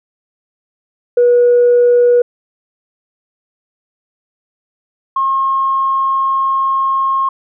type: tone pair in turn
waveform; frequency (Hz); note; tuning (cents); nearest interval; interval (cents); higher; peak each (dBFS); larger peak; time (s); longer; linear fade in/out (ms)
sine; 484.7 / 1076.5; B4 / C6; -32 / +49; octave + major second; 1381; second; -5 / -11; first; 1.17-2.22 / 5.16-7.29; second; 5
effects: tanh soft clip ceiling -3 dBFS